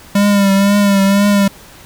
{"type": "tone with vibrato", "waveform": "square", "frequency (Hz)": 199.7, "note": "G3", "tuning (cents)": 32, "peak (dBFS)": -9, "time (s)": [0.15, 1.48], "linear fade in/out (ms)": 5, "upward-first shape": "triangle", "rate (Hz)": 2, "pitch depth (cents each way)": 48, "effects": ["pink hiss -39 dBFS RMS until 1.85 s"]}